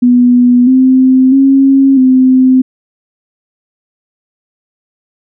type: tone with pitch steps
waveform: sine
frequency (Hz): 245.6 / 259.6 / 271.2 / 258.3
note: B3 / C4 / C#4 / C4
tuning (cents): -9 / -13 / -38 / -22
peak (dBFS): -3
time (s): 0.02-2.62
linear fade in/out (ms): 10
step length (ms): 650
effects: none